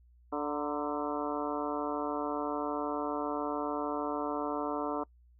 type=harmonic tone with a mistuned harmonic; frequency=146.83 Hz; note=D3; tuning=in tune; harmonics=2 / 3 / 4 / 5 / 6 / 7 / 8 / 9; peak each=-36 / -38 / -39 / -40 / -41 / -41 / -42 / -43 dBFS; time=0.32-5.04 s; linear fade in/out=10 ms; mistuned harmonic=6; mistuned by=+75 cents; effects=noise-tail reverb RT60 0.1 s tail -25 dB re dry + added 60 Hz sine -58 dBFS peak until 5.39 s